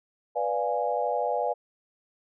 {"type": "chord", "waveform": "sine", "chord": "B diminished seventh", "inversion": "none", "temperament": "equal", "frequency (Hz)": [493.9, 587.3, 698.5, 830.6], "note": ["B4", "D5", "F5", "Ab5"], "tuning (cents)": [0, 0, 0, 0], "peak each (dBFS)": -30, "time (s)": [0.35, 1.54], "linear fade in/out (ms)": 20, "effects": []}